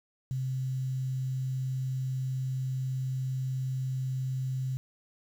sine tone with quantisation, 130.81 Hz, C3, in tune, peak -29 dBFS, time 0.31-4.77 s, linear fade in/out 0 ms, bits 9, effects none

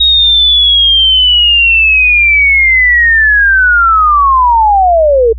sine linear sweep, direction down, 3780 to 435.8 Hz, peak -4 dBFS, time 0-5.33 s, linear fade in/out 10 ms, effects added 60 Hz sine -20 dBFS peak until 5.38 s

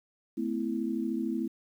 sine chord, A suspended second, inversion none, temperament equal with one note detuned, 220 / 253.4 / 329.6 Hz, A3 / B3 / E4, 0 / +45 / 0 cents, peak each -33 dBFS, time 0.37-1.48 s, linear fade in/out 10 ms, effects 10-bit

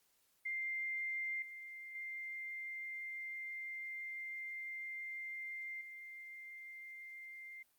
sine tone with level steps, 2098 Hz, C7, 4 cents sharp, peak -37 / -47 / -42 / -48 dBFS, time 0.45-7.63 s, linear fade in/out 10 ms, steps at 1.42 / 1.95 / 5.81 s, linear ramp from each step 2 ms, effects white hiss -75 dBFS RMS until 7.78 s + Opus 48 kbps

